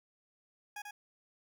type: tone with echo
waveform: 20% pulse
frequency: 828 Hz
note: G#5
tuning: 5 cents flat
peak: -36 dBFS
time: 0.76-0.82 s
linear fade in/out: 5 ms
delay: 90 ms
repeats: 1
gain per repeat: -3 dB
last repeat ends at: 0.91 s
effects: none